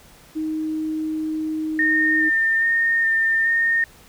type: tone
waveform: sine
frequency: 313 Hz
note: D#4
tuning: 10 cents sharp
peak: -22 dBFS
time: 0.35-2.3 s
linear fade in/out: 20 ms
type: tone with vibrato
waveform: sine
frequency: 1820 Hz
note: A#6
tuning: 42 cents flat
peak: -16 dBFS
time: 1.79-3.84 s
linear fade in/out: 2 ms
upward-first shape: square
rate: 1.2 Hz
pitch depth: 14 cents each way
effects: pink hiss -49 dBFS RMS until 4.08 s